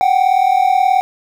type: tone pair together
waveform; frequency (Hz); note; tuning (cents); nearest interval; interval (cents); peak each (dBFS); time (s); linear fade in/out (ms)
triangle; 740 / 778.7; F#5 / G5; 0 / -12; minor second; 88; -11; 0.01-1.01; 0
effects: 7-bit